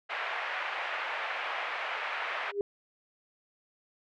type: band-pass noise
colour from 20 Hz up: white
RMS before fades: -35 dBFS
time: 0.09-2.52 s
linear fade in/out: 20 ms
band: 590 to 2400 Hz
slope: 24 dB/octave
type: tone with exponential growth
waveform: sine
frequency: 404.7 Hz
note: G#4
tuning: 45 cents flat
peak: -23 dBFS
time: 2.44-2.61 s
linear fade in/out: 1 ms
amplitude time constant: 35 ms
effects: none